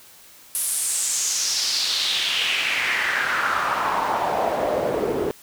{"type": "noise with band-pass filter sweep", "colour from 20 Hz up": "pink", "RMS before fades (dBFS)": -23, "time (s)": [0.55, 5.31], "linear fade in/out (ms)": 0, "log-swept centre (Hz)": [11000, 380], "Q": 3.4, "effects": ["white hiss -48 dBFS RMS until 5.42 s"]}